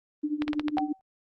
sine tone with tremolo, 298.5 Hz, D4, 28 cents sharp, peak -23 dBFS, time 0.23-0.93 s, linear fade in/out 10 ms, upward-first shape triangle, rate 12 Hz, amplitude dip 90%
clicks, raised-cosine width 0.3 ms, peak -15 dBFS, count 6, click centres 0.421 / 0.48 / 0.532 / 0.596 / 0.683 / 0.783 s
sine tone with exponential decay, 764 Hz, G5, 45 cents flat, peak -22 dBFS, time 0.77-1.01 s, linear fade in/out 0 ms, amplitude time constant 52 ms
effects Opus 32 kbps

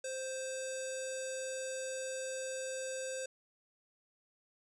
square tone with low-pass filter, 523.3 Hz, C5, in tune, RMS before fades -40 dBFS, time 0.04-3.26 s, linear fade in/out 5 ms, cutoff 7700 Hz, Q 6.1, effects none

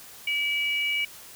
sine tone pair together, 2302 / 2900 Hz, D7 / F#7, -35 / -35 cents, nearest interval major third, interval 400 cents, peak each -25 / -29 dBFS, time 0.27-1.05 s, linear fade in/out 5 ms, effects white hiss -46 dBFS RMS until 1.35 s

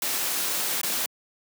white noise with dropouts, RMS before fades -27 dBFS, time 0.02-1.06 s, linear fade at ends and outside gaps 2 ms, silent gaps 0.814-0.832 s, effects high-pass 200 Hz 12 dB/octave

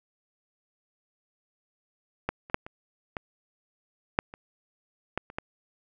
clicks, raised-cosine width 0.5 ms, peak -12 / -30 / -6 / -25 / -17 / -6 / -27 / -13 / -28 / -16 dBFS, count 10, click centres 2.29 / 2.499 / 2.544 / 2.665 / 3.168 / 4.189 / 4.339 / 5.176 / 5.301 / 5.385 s, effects none

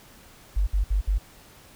sine tone bursts, 49 Hz, G1, in tune, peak -19 dBFS, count 4, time 0.56-1.183 s, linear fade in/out 10 ms, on 110 ms, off 61 ms, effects pink hiss -51 dBFS RMS until 1.75 s

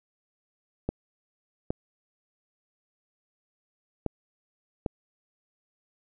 clicks, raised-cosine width 2 ms, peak -14 dBFS, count 4, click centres 0.89 / 1.705 / 4.063 / 4.862 s, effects none

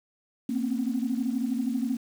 sine tone cluster, 230 / 256.1 / 268.7 Hz, A#3 / C4 / C4, -23 / -37 / +46 cents, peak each -28 / -30 / -30 dBFS, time 0.49-1.97 s, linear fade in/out 5 ms, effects tanh soft clip ceiling -17 dBFS + 8-bit

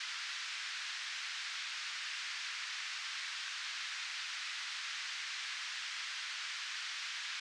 pink band-pass noise, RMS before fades -42 dBFS, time 0-7.4 s, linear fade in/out 5 ms, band 1500 to 5600 Hz, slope 24 dB/octave, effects resampled to 22050 Hz

